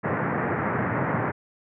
pink band-pass noise, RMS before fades -26 dBFS, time 0.03-1.32 s, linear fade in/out 20 ms, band 100 to 2000 Hz, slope 48 dB/octave, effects none

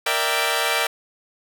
10% pulse chord, E half-diminished seventh, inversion second, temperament equal, 466.2 / 587.3 / 659.3 / 784 Hz, Bb4 / D5 / E5 / G5, 0 / 0 / 0 / 0 cents, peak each -17 dBFS, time 0.06-0.87 s, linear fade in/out 5 ms, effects none

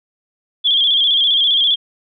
sine tone with vibrato, 3322 Hz, G#7, in tune, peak -11 dBFS, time 0.64-1.76 s, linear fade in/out 20 ms, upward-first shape square, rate 15 Hz, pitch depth 56 cents each way, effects none

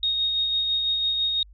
sine tone with tremolo, 3729 Hz, A#7, in tune, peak -20 dBFS, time 0.03-1.43 s, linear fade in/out 2 ms, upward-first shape sine, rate 6 Hz, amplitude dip 30%, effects added 50 Hz sine -46 dBFS peak until 1.53 s

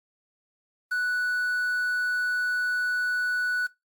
triangle tone with quantisation, 1480 Hz, F#6, in tune, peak -22 dBFS, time 0.91-3.67 s, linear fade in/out 10 ms, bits 8, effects noise-tail reverb RT60 0.2 s tail -21 dB re dry + AAC 64 kbps

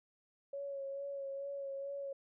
sine tone with vibrato, 554.4 Hz, C#5, in tune, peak -39 dBFS, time 0.53-2.13 s, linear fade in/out 5 ms, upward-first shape sine, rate 2.3 Hz, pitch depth 24 cents each way, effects none

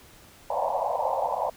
white band-pass noise, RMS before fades -27 dBFS, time 0.5-1.5 s, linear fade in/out 5 ms, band 510 to 990 Hz, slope 96 dB/octave, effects pink hiss -52 dBFS RMS until 1.56 s

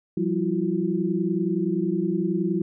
sine tone cluster, 172.9 / 192.1 / 331.2 / 361.9 Hz, F3 / G3 / E4 / F#4, -17 / -35 / +8 / -38 cents, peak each -28 / -26 / -26 / -29 dBFS, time 0.17-2.62 s, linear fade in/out 5 ms, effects none

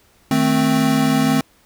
square chord, A diminished, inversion second, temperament equal, 155.56 / 220 / 261.6 Hz, Eb3 / A3 / C4, 0 / 0 / 0 cents, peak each -22 / -20 / -17 dBFS, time 0.31-1.41 s, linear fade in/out 2 ms, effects pink hiss -55 dBFS RMS until 1.65 s

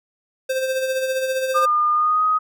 square tone with tremolo, 523.3 Hz, C5, in tune, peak -19 dBFS, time 0.49-1.66 s, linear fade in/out 10 ms, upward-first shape sine, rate 15 Hz, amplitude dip 45%
sine tone with pitch glide, 1212 to 1254.7 Hz, D#6 to D#6, -46 to +14 cents, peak -15 dBFS, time 1.54-2.39 s, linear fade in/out 20 ms, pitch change +60 cents, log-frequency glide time 1.92-2.24 s
effects none

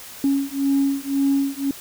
sine beating tone pair, 275.4 / 277.3 Hz, C#4 / C#4, -11 / +1 cents, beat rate 1.9 Hz, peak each -20 dBFS, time 0.24-1.71 s, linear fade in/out 2 ms, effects tanh soft clip ceiling -11 dBFS + white hiss -39 dBFS RMS until 1.8 s

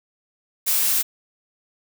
blue noise, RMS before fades -20 dBFS, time 0.66-1.03 s, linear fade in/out 20 ms, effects none

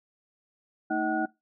sine tone cluster, 223.4 / 315.1 / 635 / 756 / 1454 Hz, A3 / D#4 / D#5 / F#5 / F#6, +27 / +22 / +35 / +37 / -31 cents, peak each -34 / -29 / -36 / -30 / -33 dBFS, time 0.9-1.26 s, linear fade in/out 10 ms, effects noise-tail reverb RT60 0.2 s tail -21 dB re dry

